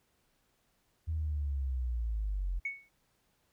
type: linear sweep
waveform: sine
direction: down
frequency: 81.3 to 42.64 Hz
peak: -30 dBFS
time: 1.07-2.6 s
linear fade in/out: 20 ms
type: tone with exponential decay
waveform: sine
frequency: 2217 Hz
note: C#7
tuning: in tune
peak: -29 dBFS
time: 2.65-2.89 s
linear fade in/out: 5 ms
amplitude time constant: 52 ms
effects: tanh soft clip ceiling -25 dBFS + pink hiss -74 dBFS RMS until 3.52 s